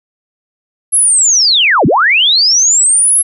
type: linear two-way sweep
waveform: sine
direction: down then up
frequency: 11175 to 111.1 to 11175 Hz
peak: -6 dBFS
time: 0.92-3.23 s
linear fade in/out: 20 ms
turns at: 1.86 s
effects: none